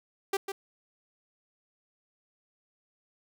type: tone with echo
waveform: sawtooth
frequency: 392 Hz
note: G4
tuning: in tune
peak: -22 dBFS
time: 0.33-0.37 s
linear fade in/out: 5 ms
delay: 150 ms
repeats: 1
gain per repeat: -7 dB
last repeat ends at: 0.52 s
effects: none